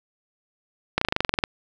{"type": "slowing click train", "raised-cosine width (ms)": 0.3, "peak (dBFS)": -4, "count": 12, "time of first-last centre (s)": [0.98, 1.439], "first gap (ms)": 34, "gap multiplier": 1.04, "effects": []}